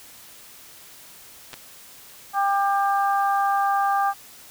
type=clicks; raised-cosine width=0.2 ms; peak=-19 dBFS; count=2; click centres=1.532 / 1.54 s
type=harmonic tone; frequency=397.7 Hz; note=G4; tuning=25 cents sharp; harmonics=2 / 3 / 4; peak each=-20 / -24 / -30 dBFS; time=2.33-4.14 s; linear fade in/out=50 ms
effects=white hiss -46 dBFS RMS until 4.5 s